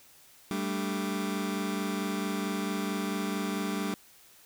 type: chord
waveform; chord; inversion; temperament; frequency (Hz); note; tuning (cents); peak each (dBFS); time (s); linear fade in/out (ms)
sawtooth; G suspended second; none; just; 196 / 220.5 / 294; G3 / A3 / D4; 0 / +4 / +2; -28 / -32 / -31; 0.51-3.94; 0
effects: white hiss -57 dBFS RMS until 4.45 s